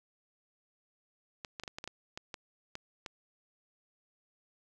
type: clicks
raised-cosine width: 0.2 ms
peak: -23 dBFS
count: 11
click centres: 1.448 / 1.598 / 1.636 / 1.678 / 1.785 / 1.841 / 1.876 / 2.175 / 2.342 / 2.754 / 3.062 s
effects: none